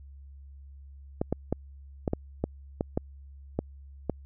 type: clicks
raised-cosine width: 2 ms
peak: -13 dBFS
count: 10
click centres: 1.215 / 1.326 / 1.526 / 2.078 / 2.134 / 2.44 / 2.809 / 2.975 / 3.59 / 4.097 s
effects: added 69 Hz sine -45 dBFS peak until 4.25 s